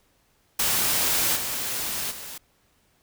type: noise with level steps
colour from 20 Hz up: white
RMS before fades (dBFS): -23 / -29 / -38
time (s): 0.59-2.38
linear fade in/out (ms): 5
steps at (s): 1.35 / 2.1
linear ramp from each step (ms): 20
effects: pink hiss -65 dBFS RMS until 3.02 s